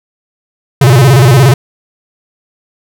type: tone with vibrato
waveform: square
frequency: 128.8 Hz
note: C3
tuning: 27 cents flat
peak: -3 dBFS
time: 0.81-1.54 s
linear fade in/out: 5 ms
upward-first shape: square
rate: 17 Hz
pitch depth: 150 cents each way
effects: none